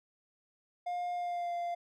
triangle tone with pitch glide, 709 to 694.4 Hz, F5 to F5, +26 to -10 cents, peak -31 dBFS, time 0.86-1.75 s, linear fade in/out 10 ms, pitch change -36 cents, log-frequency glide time 1.14-1.53 s, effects none

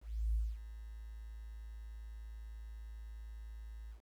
sine tone with ADSR envelope, 54.8 Hz, A1, 6 cents flat, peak -29 dBFS, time 0.01-4.01 s, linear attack 330 ms, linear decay 230 ms, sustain -16 dB, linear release 99 ms, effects tanh soft clip ceiling -25 dBFS + 11-bit

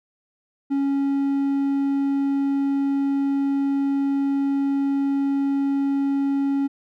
triangle tone, 277.2 Hz, C#4, in tune, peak -17 dBFS, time 0.7-6.68 s, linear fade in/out 20 ms, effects none

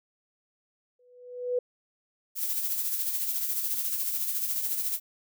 sine tone with exponential growth, 493.9 Hz, B4, in tune, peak -22 dBFS, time 0.99-1.59 s, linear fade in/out 5 ms, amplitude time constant 130 ms
violet noise with tremolo, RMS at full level -28 dBFS, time 2.35-5 s, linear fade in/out 50 ms, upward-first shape sine, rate 14 Hz, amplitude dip 45%
effects none

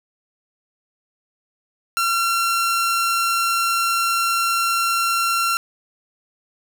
sawtooth tone, 1365 Hz, F6, 40 cents flat, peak -14 dBFS, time 1.97-5.57 s, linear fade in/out 0 ms, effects none

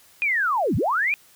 sine linear two-way sweep, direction down then up, 2492 to 77.4 to 2492 Hz, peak -19 dBFS, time 0.22-1.14 s, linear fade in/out 0 ms, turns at 0.76 s, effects white hiss -54 dBFS RMS until 1.35 s

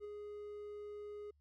triangle tone with ADSR envelope, 415.3 Hz, G#4, in tune, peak -40 dBFS, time 0-1.31 s, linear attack 45 ms, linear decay 12 ms, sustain -3 dB, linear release 8 ms, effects added 73 Hz sine -69 dBFS peak until 1.4 s

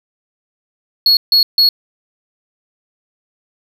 triangle tone bursts, 4340 Hz, C#8, 37 cents flat, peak -6 dBFS, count 3, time 1.06-1.69 s, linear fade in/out 2 ms, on 110 ms, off 150 ms, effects none

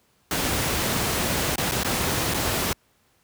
pink noise with dropouts, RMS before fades -24 dBFS, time 0.31-2.73 s, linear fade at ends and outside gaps 2 ms, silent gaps 1.558-1.58 / 1.713-1.719 / 1.834-1.846 / 2.339-2.343 s, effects pink hiss -64 dBFS RMS until 3.23 s + high-pass 60 Hz 12 dB/octave

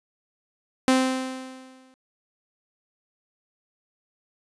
sawtooth tone with exponential decay, 260 Hz, C4, 11 cents flat, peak -11 dBFS, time 0.88-1.94 s, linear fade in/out 0 ms, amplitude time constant 230 ms, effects resampled to 24000 Hz

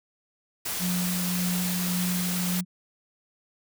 white noise, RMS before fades -31 dBFS, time 0.65-2.61 s, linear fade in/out 10 ms
sine tone with tremolo, 179.6 Hz, F3, 49 cents sharp, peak -25 dBFS, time 0.79-2.65 s, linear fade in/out 50 ms, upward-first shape sine, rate 1.8 Hz, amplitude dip 25%
effects none

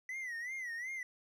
triangle tone with vibrato, 1975.5 Hz, B6, in tune, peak -37 dBFS, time 0.09-1.03 s, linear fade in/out 2 ms, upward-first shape sine, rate 2.7 Hz, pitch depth 130 cents each way, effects none

